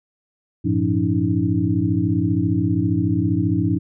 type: tone cluster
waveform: sine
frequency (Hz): 97.9 / 112.8 / 173.6 / 283.4 / 316.3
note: G2 / A2 / F3 / C#4 / D#4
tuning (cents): -2 / +44 / -10 / +38 / +29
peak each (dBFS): -23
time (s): 0.64-3.79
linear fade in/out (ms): 20
effects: none